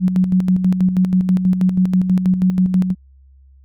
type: tone with tremolo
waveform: sine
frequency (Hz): 184.3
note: F#3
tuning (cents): -7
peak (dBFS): -10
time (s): 0-2.95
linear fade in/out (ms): 50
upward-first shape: square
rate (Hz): 6.2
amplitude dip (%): 55
effects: added 67 Hz sine -44 dBFS peak until 3.64 s